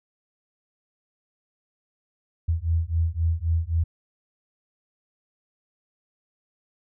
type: beating tone pair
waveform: sine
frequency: 80.9 / 84.7 Hz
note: E2 / E2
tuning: -32 / +48 cents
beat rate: 3.8 Hz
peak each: -24 dBFS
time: 2.48-3.84 s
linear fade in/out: 10 ms
effects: none